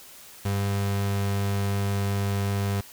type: tone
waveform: 35% pulse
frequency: 99.7 Hz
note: G2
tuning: 30 cents sharp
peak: -22 dBFS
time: 0.45-2.81 s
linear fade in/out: 5 ms
effects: white hiss -47 dBFS RMS until 2.92 s